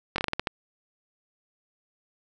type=slowing click train; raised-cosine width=0.3 ms; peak=-10 dBFS; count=8; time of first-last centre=0.16-0.472 s; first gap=22 ms; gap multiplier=1.23; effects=none